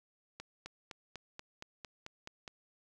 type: accelerating click train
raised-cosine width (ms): 0.2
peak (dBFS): -27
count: 10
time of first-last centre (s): 0.4-2.478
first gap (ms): 260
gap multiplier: 0.97
effects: none